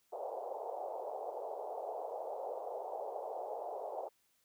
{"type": "band-pass noise", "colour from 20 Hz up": "white", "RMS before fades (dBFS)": -42, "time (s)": [0.12, 4.09], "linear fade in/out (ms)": 10, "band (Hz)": [440, 820], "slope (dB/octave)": 48, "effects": ["white hiss -75 dBFS RMS until 4.44 s"]}